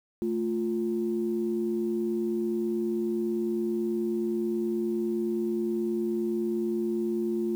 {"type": "tone pair together", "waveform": "sine", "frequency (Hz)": [220.4, 349.9], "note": ["A3", "F4"], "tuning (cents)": [3, 3], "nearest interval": "minor sixth", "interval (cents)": 800, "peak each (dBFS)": [-29, -27], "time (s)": [0.22, 7.55], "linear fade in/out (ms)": 0, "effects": ["tanh soft clip ceiling -18 dBFS", "9-bit"]}